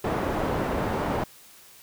white low-pass noise, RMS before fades -27 dBFS, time 0.04-1.24 s, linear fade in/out 5 ms, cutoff 750 Hz, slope 12 dB/octave, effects white hiss -51 dBFS RMS until 1.82 s

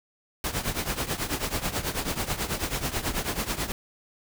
pink noise with tremolo, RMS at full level -26 dBFS, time 0.44-3.72 s, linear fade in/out 2 ms, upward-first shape triangle, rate 9.2 Hz, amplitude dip 85%, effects none

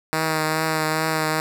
5% pulse tone with vibrato, 157.6 Hz, D#3, 23 cents sharp, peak -9 dBFS, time 0.13-1.4 s, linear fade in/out 0 ms, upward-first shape triangle, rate 2.4 Hz, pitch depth 24 cents each way, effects none

